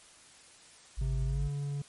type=tone; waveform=sine; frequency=52.1 Hz; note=G#1; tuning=6 cents sharp; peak=-30 dBFS; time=0.97-1.49 s; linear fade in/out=20 ms
type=tone with pitch glide; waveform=triangle; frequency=132.1 to 142.4 Hz; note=C3 to C#3; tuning=+17 to +47 cents; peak=-30 dBFS; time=1.01-1.82 s; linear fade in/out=5 ms; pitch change=+130 cents; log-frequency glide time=1.25-1.43 s
effects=white hiss -56 dBFS RMS until 1.88 s + MP3 48 kbps